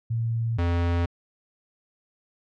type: tone pair in turn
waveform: sine / square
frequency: 114.8 / 86 Hz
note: A#2 / F2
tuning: -26 / -26 cents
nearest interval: perfect fourth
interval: 500 cents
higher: first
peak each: -23 / -22 dBFS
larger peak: second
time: 0.1-0.58 / 0.58-1.06 s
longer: neither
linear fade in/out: 10 ms
effects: low-pass 3000 Hz 12 dB/octave